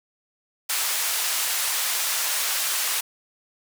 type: band-pass noise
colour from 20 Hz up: white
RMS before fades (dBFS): -25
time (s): 0.69-3.01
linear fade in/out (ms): 10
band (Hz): 830 to 14000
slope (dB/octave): 12
effects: none